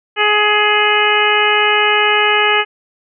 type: harmonic tone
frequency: 419.7 Hz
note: G#4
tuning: 18 cents sharp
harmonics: 1 / 2 / 3 / 4 / 5 / 6 / 7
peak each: -18 / -18 / -18 / -18 / -18 / -18 / -18 dBFS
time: 0.16-2.65 s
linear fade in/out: 50 ms
effects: none